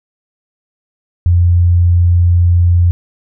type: tone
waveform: sine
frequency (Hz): 87.31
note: F2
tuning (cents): 0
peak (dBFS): -6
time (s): 1.26-2.91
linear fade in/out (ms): 0
effects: none